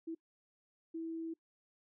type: tone bursts at uneven times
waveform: sine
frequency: 327.2 Hz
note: E4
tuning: 13 cents flat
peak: -38 dBFS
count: 2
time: 0.07-0.15 / 0.94-1.34 s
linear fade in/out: 10 ms
effects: noise-tail reverb RT60 0.1 s tail -23 dB re dry